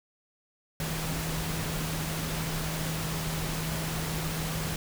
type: tone in noise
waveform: sine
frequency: 159.6 Hz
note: D#3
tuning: 44 cents sharp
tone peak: -33 dBFS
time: 0.8-4.76 s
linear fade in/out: 2 ms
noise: pink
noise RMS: -34 dBFS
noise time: 0.8-4.76 s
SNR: -2 dB
effects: none